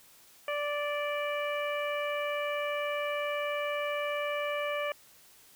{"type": "harmonic tone", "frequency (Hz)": 585, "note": "D5", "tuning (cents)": -7, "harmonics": [1, 2, 3, 4, 5], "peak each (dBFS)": [-32, -37, -40, -38, -43], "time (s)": [0.48, 4.92], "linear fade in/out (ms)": 2, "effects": ["white hiss -58 dBFS RMS until 5.55 s"]}